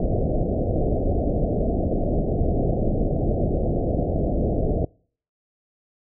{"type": "low-pass noise", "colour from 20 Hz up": "pink", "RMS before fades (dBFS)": -22, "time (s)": [0, 4.85], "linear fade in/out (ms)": 2, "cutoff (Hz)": 710, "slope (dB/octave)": 96, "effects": ["noise-tail reverb RT60 0.5 s tail -26 dB re dry"]}